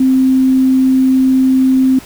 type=tone with quantisation; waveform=sine; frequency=261.6 Hz; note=C4; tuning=in tune; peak=-7 dBFS; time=0-1.99 s; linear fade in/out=5 ms; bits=6; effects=pink hiss -36 dBFS RMS until 2.05 s